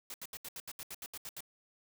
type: noise bursts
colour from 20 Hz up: white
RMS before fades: -44 dBFS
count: 12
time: 0.1-1.406 s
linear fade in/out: 2 ms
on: 41 ms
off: 74 ms
effects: none